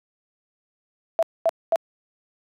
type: tone bursts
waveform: sine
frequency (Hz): 661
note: E5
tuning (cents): +5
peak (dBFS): -15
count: 3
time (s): 1.19-1.758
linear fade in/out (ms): 0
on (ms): 36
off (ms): 230
effects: high-pass 400 Hz 12 dB/octave